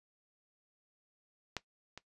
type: clicks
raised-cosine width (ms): 0.2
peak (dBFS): -18 / -28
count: 2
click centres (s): 1.567 / 1.976
effects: noise-tail reverb RT60 0.1 s tail -17 dB re dry + resampled to 24000 Hz